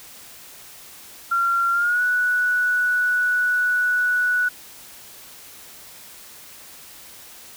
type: tone with pitch glide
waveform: sine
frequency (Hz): 1377 to 1475.8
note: F6 to F#6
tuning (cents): -25 to -5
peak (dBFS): -17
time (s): 1.31-4.49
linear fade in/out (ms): 10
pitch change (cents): +120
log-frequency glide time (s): 1.72-2.02
effects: white hiss -43 dBFS RMS until 7.56 s